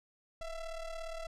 square ring-modulated tone, 335.6 Hz, E4, 31 cents sharp, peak -37 dBFS, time 0.41-1.27 s, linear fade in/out 2 ms, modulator 317 Hz, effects low-pass 8000 Hz 12 dB/octave

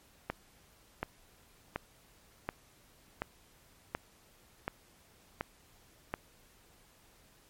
click train, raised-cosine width 0.5 ms, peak -18 dBFS, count 9, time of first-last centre 0.3-6.139 s, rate 1.37 Hz, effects pink hiss -63 dBFS RMS until 7.49 s + MP3 64 kbps

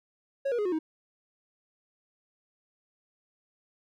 triangle tone with pitch steps, 550 / 478.8 / 416.8 / 362.9 / 315.9 Hz, C#5 / A#4 / G#4 / F#4 / D#4, -14 / +46 / +6 / -34 / +26 cents, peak -24 dBFS, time 0.45-0.79 s, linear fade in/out 10 ms, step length 68 ms, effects none

